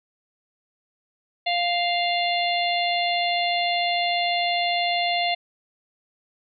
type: harmonic tone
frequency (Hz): 698.5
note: F5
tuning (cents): 0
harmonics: 1 / 3 / 4 / 5 / 6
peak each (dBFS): -23 / -28 / -29 / -30 / -31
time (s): 1.46-5.35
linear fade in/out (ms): 10
effects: none